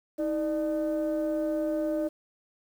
sine tone pair together, 317.3 / 599 Hz, D#4 / D5, +34 / +34 cents, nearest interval major seventh, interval 1100 cents, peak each -27 dBFS, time 0.18-2.09 s, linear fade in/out 20 ms, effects tanh soft clip ceiling -22 dBFS + 9-bit

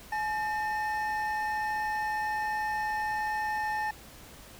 triangle tone pair together, 852 / 1805.3 Hz, G#5 / A6, +44 / +44 cents, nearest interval octave + minor second, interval 1300 cents, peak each -28 / -32 dBFS, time 0.12-3.91 s, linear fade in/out 5 ms, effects added 60 Hz sine -58 dBFS peak until 4.59 s + pink hiss -50 dBFS RMS until 4.59 s

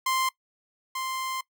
sawtooth tone pair in turn, 1046 / 1046 Hz, C6 / C6, -1 / -1 cents, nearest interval unison, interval 0 cents, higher neither, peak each -20 / -26 dBFS, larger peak first, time 0.06-0.29 / 0.95-1.41 s, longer second, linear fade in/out 5 ms, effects noise-tail reverb RT60 0.1 s tail -20 dB re dry

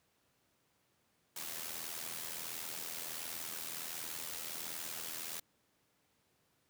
white noise with amplitude modulation, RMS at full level -40 dBFS, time 1.36-5.4 s, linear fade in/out 5 ms, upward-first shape sine, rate 81.4 Hz, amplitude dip 65%, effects pink hiss -75 dBFS RMS until 6.69 s + high-pass 100 Hz 12 dB/octave

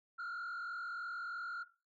sine tone with frequency modulation, 1397 Hz, F6, in tune, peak -37 dBFS, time 0.18-1.64 s, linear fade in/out 20 ms, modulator 43.1 Hz, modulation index 1.3, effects noise-tail reverb RT60 0.3 s tail -17 dB re dry + tanh soft clip ceiling -39 dBFS

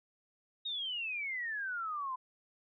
sine exponential sweep, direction down, 3775 to 1004 Hz, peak -35 dBFS, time 0.65-2.16 s, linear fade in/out 10 ms, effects none

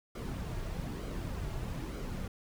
brown noise with flanger, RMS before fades -38 dBFS, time 0.15-2.28 s, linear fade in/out 5 ms, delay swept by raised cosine 1.1 to 4 ms, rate 1.1 Hz, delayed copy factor -0.5, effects none

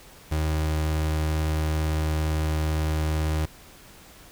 35% pulse tone, 77.78 Hz, D#2, in tune, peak -21 dBFS, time 0.31-3.46 s, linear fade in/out 10 ms, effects pink hiss -49 dBFS RMS until 4.31 s

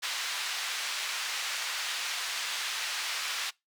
white band-pass noise, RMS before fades -34 dBFS, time 0.02-3.51 s, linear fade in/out 20 ms, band 1200 to 4500 Hz, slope 12 dB/octave, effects noise-tail reverb RT60 0.2 s tail -23 dB re dry

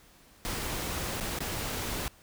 pink noise with dropouts, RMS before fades -34 dBFS, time 0.45-2.08 s, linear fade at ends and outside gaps 0 ms, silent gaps 1.201-1.208 / 1.388-1.405 s, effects pink hiss -58 dBFS RMS until 2.22 s

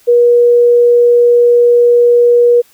sine tone, 480 Hz, B4, 49 cents flat, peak -4 dBFS, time 0.07-2.62 s, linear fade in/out 20 ms, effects white hiss -48 dBFS RMS until 2.73 s

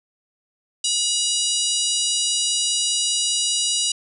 harmonic tone with a mistuned harmonic, 965 Hz, B5, 40 cents flat, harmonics 3 / 4 / 5 / 6 / 7 / 8 / 9 / 10, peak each -25 / -26 / -27 / -28 / -28 / -29 / -30 / -30 dBFS, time 0.84-3.92 s, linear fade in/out 5 ms, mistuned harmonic 7, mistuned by +23 cents, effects none

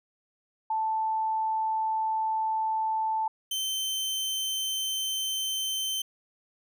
sine / sawtooth tone pair in turn, 880 / 3095 Hz, A5 / G7, 0 / -23 cents, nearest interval octave + minor seventh, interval 2177 cents, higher second, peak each -25 dBFS, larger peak neither, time 0.7-3.28 / 3.51-6.02 s, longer first, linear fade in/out 5 ms, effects none

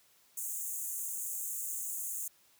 pink high-pass noise, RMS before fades -38 dBFS, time 0.37-2.28 s, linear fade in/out 5 ms, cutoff 6500 Hz, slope 96 dB/octave, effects white hiss -66 dBFS RMS until 2.59 s + high-pass 60 Hz 12 dB/octave

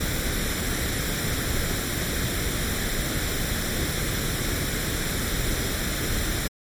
pink noise with comb filter, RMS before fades -26 dBFS, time 0-6.48 s, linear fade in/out 10 ms, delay 0.54 ms, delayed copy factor +0.6, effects MP3 64 kbps

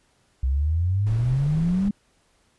sine exponential sweep, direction up, 62.9 to 207.7 Hz, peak -19 dBFS, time 0.43-1.91 s, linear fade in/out 5 ms
brown noise, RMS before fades -33 dBFS, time 1.06-1.89 s, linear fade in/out 10 ms
effects pink hiss -64 dBFS RMS until 2.58 s + resampled to 24000 Hz

